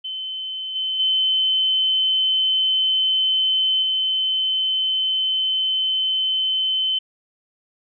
sine tone with level steps, 3062 Hz, G7, 41 cents flat, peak -26 / -21 / -16 / -18 dBFS, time 0.04-6.99 s, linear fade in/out 10 ms, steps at 0.75 / 0.99 / 3.82 s, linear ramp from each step 10 ms, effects none

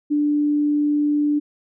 sine tone, 294.6 Hz, D4, 6 cents sharp, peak -16 dBFS, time 0.1-1.4 s, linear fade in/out 20 ms, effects none

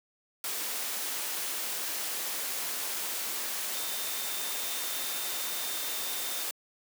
sine tone in noise, 3619 Hz, A7, 48 cents sharp, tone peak -42 dBFS, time 3.74-6.44 s, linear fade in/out 2 ms, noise white, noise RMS -34 dBFS, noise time 0.44-6.51 s, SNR -11 dB, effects high-pass 300 Hz 12 dB/octave

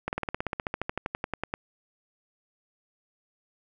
slowing click train, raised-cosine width 0.5 ms, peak -14 dBFS, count 21, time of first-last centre 0.08-1.539 s, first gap 49 ms, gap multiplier 1.04, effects none

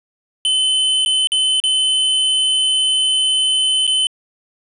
square tone with dropouts, 3046 Hz, F#7, 50 cents sharp, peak -14 dBFS, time 0.45-4.07 s, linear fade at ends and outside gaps 1 ms, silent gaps 1.05-1.06 / 1.272-1.319 / 1.601-1.638 / 3.868-3.876 s, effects resampled to 24000 Hz + 9-bit

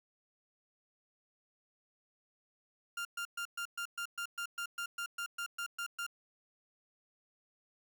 30% pulse tone bursts, 1397 Hz, F6, in tune, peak -34 dBFS, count 16, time 2.97-6.066 s, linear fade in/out 5 ms, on 81 ms, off 120 ms, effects 10-bit

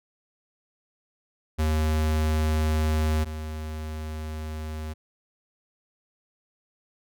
square tone pair in turn, 77.78 / 77.78 Hz, D#2 / D#2, 0 / 0 cents, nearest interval unison, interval 0 cents, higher neither, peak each -22 / -32 dBFS, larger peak first, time 1.58-3.25 / 3.25-4.94 s, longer second, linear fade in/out 20 ms, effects none

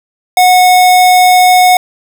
square tone, 731 Hz, F#5, 21 cents flat, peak -4 dBFS, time 0.37-1.77 s, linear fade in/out 2 ms, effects none

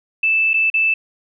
sine tone with dropouts, 2637 Hz, E7, in tune, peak -13 dBFS, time 0.23-0.94 s, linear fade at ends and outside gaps 5 ms, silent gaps 0.534-0.54 / 0.701-0.74 s, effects none

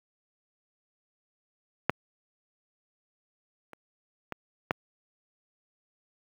clicks, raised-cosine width 0.5 ms, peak -6 / -29 / -18 / -9 dBFS, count 4, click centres 1.896 / 3.733 / 4.323 / 4.709 s, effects high-pass 100 Hz 12 dB/octave + 8-bit

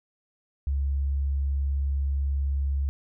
sine tone, 69.3 Hz, C#2, in tune, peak -23 dBFS, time 0.67-2.89 s, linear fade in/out 0 ms, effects none

